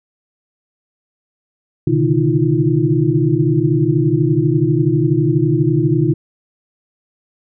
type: tone cluster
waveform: sine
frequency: 125.1 / 141.4 / 153.7 / 313.7 / 345.7 Hz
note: B2 / C#3 / D#3 / D#4 / F4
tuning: +23 / +35 / -21 / +14 / -18 cents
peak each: -18 dBFS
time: 1.87-6.14 s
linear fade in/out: 5 ms
effects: none